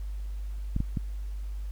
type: clicks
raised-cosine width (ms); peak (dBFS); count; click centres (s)
5; -16; 3; 0.764 / 0.804 / 0.972
effects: added 50 Hz sine -32 dBFS peak until 1.71 s + pink hiss -59 dBFS RMS until 1.71 s